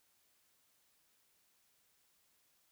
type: silence
effects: white hiss -74 dBFS RMS until 2.71 s